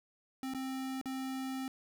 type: tone with dropouts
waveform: square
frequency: 263.6 Hz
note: C4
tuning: 13 cents sharp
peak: -37 dBFS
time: 0.43-1.68 s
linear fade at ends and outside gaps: 1 ms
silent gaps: 0.537-0.547 / 1.014-1.057 s
effects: none